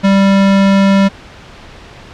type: tone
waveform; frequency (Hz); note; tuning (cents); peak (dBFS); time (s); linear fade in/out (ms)
square; 196; G3; 0; -7; 0.03-1.09; 20
effects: pink hiss -35 dBFS RMS until 2.13 s + low-pass 4000 Hz 12 dB/octave